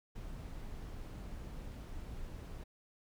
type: noise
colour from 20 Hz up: brown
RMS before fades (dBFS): -45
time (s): 0.15-2.64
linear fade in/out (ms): 10
effects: none